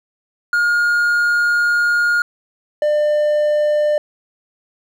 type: tone pair in turn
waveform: triangle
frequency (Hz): 1425 / 598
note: F6 / D5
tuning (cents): +34 / +31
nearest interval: octave + minor third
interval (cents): 1503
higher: first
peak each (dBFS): -11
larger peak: neither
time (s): 0.53-2.22 / 2.82-3.98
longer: first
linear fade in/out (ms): 2
effects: none